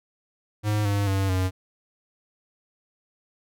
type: tone with pitch steps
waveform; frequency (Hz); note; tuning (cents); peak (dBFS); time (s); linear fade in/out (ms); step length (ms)
square; 105.5 / 101.14 / 96.97 / 92.96; G#2 / G#2 / G2 / F#2; +28 / -45 / -18 / +9; -22; 0.63-1.51; 50; 220
effects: none